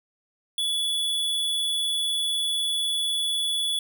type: tone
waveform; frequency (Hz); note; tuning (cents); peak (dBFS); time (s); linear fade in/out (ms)
square; 3424; A7; -48; -24; 0.58-3.79; 2
effects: none